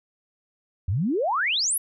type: exponential sweep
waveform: sine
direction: up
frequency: 80.7 to 11840 Hz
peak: -21 dBFS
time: 0.88-1.78 s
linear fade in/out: 5 ms
effects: none